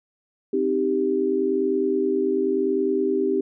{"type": "chord", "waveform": "sine", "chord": "C minor", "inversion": "none", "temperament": "equal", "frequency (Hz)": [261.6, 311.1, 392], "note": ["C4", "Eb4", "G4"], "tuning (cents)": [0, 0, 0], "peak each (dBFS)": [-26, -26, -21], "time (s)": [0.53, 3.41], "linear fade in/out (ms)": 5, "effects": []}